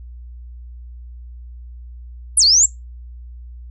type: exponential two-way sweep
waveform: sine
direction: down then up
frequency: 11175 to 4186 to 7720 Hz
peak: -9 dBFS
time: 2.37-2.66 s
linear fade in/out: 5 ms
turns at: 2.44 s
effects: noise-tail reverb RT60 0.2 s tail -21 dB re dry + added 60 Hz sine -33 dBFS peak until 3.7 s